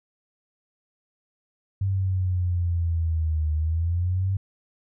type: exponential two-way sweep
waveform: sine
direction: down then up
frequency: 98 to 76.4 to 98 Hz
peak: -21 dBFS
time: 1.81-4.37 s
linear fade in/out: 5 ms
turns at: 3.53 s
effects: none